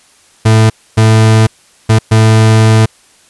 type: tone bursts at uneven times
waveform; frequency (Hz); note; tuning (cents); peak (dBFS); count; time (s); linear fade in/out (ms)
40% pulse; 110.4; A2; +6; -3; 4; 0.45-0.7 / 0.97-1.47 / 1.89-1.99 / 2.11-2.86; 10
effects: white hiss -46 dBFS RMS until 3.29 s + resampled to 24000 Hz